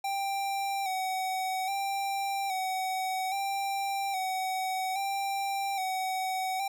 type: tone with vibrato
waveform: square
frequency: 770 Hz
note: G5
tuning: 31 cents flat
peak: -30 dBFS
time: 0.04-6.68 s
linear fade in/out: 5 ms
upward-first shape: square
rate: 0.61 Hz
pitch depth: 40 cents each way
effects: none